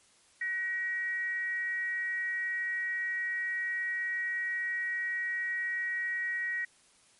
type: tone with frequency modulation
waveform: sine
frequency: 1900 Hz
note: A#6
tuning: 33 cents sharp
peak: -30 dBFS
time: 0.41-6.65 s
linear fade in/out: 5 ms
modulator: 397 Hz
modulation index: 0.31
effects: white hiss -63 dBFS RMS until 7.19 s + MP3 48 kbps